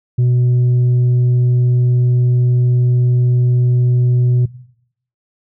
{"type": "tone", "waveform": "sine", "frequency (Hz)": 123.47, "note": "B2", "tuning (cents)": 0, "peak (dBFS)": -7, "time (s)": [0.18, 4.46], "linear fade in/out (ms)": 10, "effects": ["noise-tail reverb RT60 0.7 s tail -19 dB re dry", "tanh soft clip ceiling -9 dBFS"]}